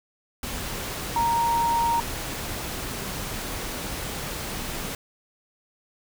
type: tone in noise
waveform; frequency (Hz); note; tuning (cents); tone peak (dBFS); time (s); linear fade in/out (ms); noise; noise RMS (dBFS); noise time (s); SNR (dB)
sine; 932.3; A#5; 0; -20; 1.16-2; 2; pink; -32; 0.43-4.95; +9
effects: none